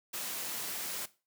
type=noise; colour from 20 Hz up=white; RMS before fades=-38 dBFS; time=0.13-1.06 s; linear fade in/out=10 ms; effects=noise-tail reverb RT60 0.3 s tail -17 dB re dry + high-pass 150 Hz 12 dB/octave